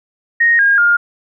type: tone with pitch steps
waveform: sine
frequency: 1864.7 / 1623.3 / 1413.2 Hz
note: A#6 / G#6 / F6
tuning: 0 / -40 / +20 cents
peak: -8 dBFS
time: 0.4-0.97 s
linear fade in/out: 10 ms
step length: 190 ms
effects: none